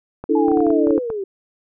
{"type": "clicks", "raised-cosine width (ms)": 1, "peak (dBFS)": -16, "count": 11, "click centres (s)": [0.24, 0.483, 0.517, 0.573, 0.605, 0.667, 0.704, 0.871, 0.907, 0.979, 1.102]}
{"type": "chord", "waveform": "sine", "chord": "D suspended second", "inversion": "none", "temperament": "equal", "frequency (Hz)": [293.7, 329.6, 440], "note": ["D4", "E4", "A4"], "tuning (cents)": [0, 0, 0], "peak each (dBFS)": -18, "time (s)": [0.29, 0.99], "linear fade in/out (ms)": 10}
{"type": "linear sweep", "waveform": "sine", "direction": "down", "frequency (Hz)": [864, 375.4], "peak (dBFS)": -22, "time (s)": [0.35, 1.24], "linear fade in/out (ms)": 5}
{"effects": []}